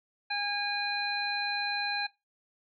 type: harmonic tone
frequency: 816 Hz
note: G#5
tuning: 31 cents flat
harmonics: 1 / 2 / 3 / 5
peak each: -34 / -34 / -34 / -34 dBFS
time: 0.3-2.07 s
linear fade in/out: 10 ms
effects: noise-tail reverb RT60 0.2 s tail -18 dB re dry + MP3 48 kbps